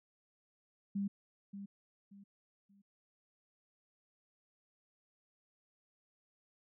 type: tone with echo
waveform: sine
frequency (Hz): 199.3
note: G3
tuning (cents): +29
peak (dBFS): -33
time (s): 0.95-1.08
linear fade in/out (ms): 10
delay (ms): 580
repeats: 3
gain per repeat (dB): -10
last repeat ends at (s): 2.82
effects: none